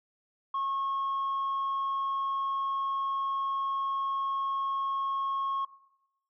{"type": "tone", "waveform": "sine", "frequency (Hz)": 1090, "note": "C#6", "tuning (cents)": -29, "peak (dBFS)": -27, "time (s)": [0.54, 5.65], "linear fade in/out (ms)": 5, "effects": ["noise-tail reverb RT60 0.8 s tail -17 dB re dry", "tanh soft clip ceiling -26 dBFS"]}